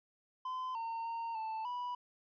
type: tone with pitch steps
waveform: triangle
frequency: 1024 / 913 / 920 / 883 / 982 Hz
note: C6 / A#5 / A#5 / A5 / B5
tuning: -38 / -36 / -23 / +6 / -10 cents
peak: -35 dBFS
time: 0.45-1.95 s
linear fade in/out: 5 ms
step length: 300 ms
effects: resampled to 11025 Hz